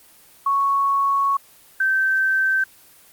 sine tone pair in turn, 1108.7 / 1551.5 Hz, C#6 / G6, 0 / -18 cents, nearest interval tritone, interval 582 cents, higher second, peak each -16 dBFS, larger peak neither, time 0.46-1.37 / 1.8-2.64 s, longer first, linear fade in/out 5 ms, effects white hiss -50 dBFS RMS until 3.12 s + Opus 24 kbps

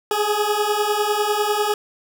20% pulse beating tone pair, 413 / 423 Hz, G#4 / G#4, -10 / +32 cents, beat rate 10 Hz, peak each -17 / -16 dBFS, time 0.11-1.74 s, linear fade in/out 2 ms, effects none

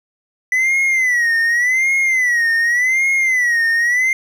triangle tone with vibrato, 1985 Hz, B6, 8 cents sharp, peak -11 dBFS, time 0.52-4.13 s, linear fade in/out 2 ms, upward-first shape sine, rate 0.87 Hz, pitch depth 140 cents each way, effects none

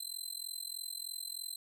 20% pulse tone with amplitude modulation, 4075 Hz, C8, 47 cents flat, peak -30 dBFS, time 0-1.56 s, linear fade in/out 5 ms, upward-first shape sine, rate 43.2 Hz, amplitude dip 95%, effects none

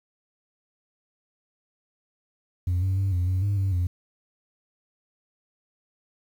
sine tone with pitch steps, 89.3 / 94.9 / 97.2 / 89 / 92.8 / 100.9 / 96.7 / 88.8 Hz, F2 / F#2 / G2 / F2 / F#2 / G#2 / G2 / F2, +39 / +44 / -14 / +33 / +6 / -49 / -23 / +29 cents, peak -19 dBFS, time 2.67-3.87 s, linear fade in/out 5 ms, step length 150 ms, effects tanh soft clip ceiling -20 dBFS + 9-bit

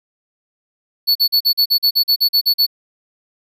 square tone bursts, 4435 Hz, C#8, in tune, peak -11 dBFS, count 13, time 1.07-2.666 s, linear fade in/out 20 ms, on 84 ms, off 42 ms, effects none

